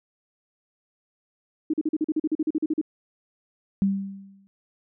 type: tone bursts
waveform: sine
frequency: 311.1 Hz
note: D#4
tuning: in tune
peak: -20 dBFS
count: 15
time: 1.7-2.814 s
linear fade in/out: 5 ms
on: 36 ms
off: 41 ms
type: tone with exponential decay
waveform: sine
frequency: 196 Hz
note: G3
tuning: in tune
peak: -16 dBFS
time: 3.82-4.47 s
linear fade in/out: 0 ms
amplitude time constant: 140 ms
effects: none